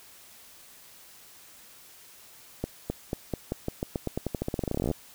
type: accelerating click train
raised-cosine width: 2 ms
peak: -15 dBFS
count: 29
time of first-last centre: 2.64-4.913 s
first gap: 260 ms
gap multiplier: 0.89
effects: white hiss -52 dBFS RMS until 5.14 s